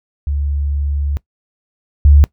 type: tone pair in turn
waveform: sine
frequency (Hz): 71.5 / 72.12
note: D2 / D2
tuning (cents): -46 / -31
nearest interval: unison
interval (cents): 15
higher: second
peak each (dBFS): -15 / -4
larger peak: second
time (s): 0.27-1.17 / 2.05-2.24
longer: first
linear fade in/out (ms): 0
effects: noise-tail reverb RT60 0.1 s tail -21 dB re dry